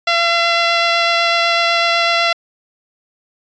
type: tone with vibrato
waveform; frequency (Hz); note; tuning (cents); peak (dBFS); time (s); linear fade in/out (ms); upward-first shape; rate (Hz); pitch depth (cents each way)
10% pulse; 680; F5; -46; -4; 0.07-2.33; 5; triangle; 8; 9
effects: resampled to 16000 Hz